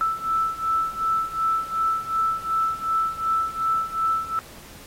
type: beating tone pair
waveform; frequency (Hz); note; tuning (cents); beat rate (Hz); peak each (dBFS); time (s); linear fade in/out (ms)
sine; 1318.5 / 1321.2; E6 / E6; 0 / +4; 2.7; -26 / -23; 0.01-4.39; 0
effects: pink hiss -45 dBFS RMS until 4.86 s + AAC 48 kbps